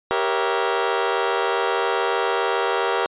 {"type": "chord", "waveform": "20% pulse", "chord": "G diminished seventh", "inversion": "none", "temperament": "equal with one note detuned", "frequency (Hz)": [392, 471.3, 554.4, 659.3], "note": ["G4", "Bb4", "Db5", "Fb5"], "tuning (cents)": [0, 19, 0, 0], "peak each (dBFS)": [-19, -18, -24, -23], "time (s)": [0.11, 3.06], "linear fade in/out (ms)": 0, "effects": ["resampled to 8000 Hz"]}